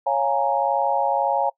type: chord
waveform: sine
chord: Bb minor seventh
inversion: first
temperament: equal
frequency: 554.4 / 698.5 / 830.6 / 932.3 Hz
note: Db5 / F5 / Ab5 / Bb5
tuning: 0 / 0 / 0 / 0 cents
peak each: -24 / -25 / -22 / -25 dBFS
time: 0.06-1.5 s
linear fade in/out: 10 ms
effects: noise-tail reverb RT60 0.1 s tail -23 dB re dry